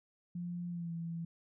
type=tone with pitch glide; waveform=sine; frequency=174.8 to 167.1 Hz; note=F3 to E3; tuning=+2 to +24 cents; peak=-37 dBFS; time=0.35-1.25 s; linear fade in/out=5 ms; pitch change=-78 cents; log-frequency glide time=0.69-0.92 s; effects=none